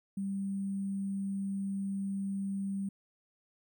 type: tone with sample-and-hold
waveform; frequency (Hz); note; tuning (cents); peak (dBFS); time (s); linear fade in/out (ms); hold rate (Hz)
sine; 196; G3; 0; -32; 0.17-2.89; 5; 8820
effects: none